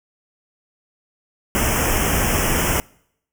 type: band-stop noise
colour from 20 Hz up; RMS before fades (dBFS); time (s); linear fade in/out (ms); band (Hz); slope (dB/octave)
pink; -19; 1.55-2.8; 0; 3200 to 5300; 96
effects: noise-tail reverb RT60 0.7 s tail -25 dB re dry